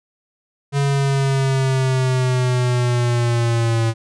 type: linear sweep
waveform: square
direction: down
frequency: 141.1 to 113.1 Hz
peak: -16 dBFS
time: 0.72-3.94 s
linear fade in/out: 50 ms
effects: resampled to 22050 Hz